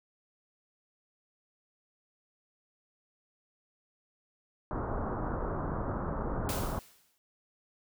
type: low-pass noise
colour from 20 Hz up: pink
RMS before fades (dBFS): -34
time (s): 4.71-6.79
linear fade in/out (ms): 0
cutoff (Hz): 1400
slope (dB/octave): 48
type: noise with exponential decay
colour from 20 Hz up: white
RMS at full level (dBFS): -36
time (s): 6.49-7.18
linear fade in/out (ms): 0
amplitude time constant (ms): 150
effects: none